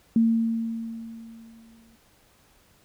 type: tone with exponential decay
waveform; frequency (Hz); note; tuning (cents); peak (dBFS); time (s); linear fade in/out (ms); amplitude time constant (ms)
sine; 227.5; A#3; -42; -15; 0.16-1.96; 2; 390
effects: pink hiss -60 dBFS RMS until 2.84 s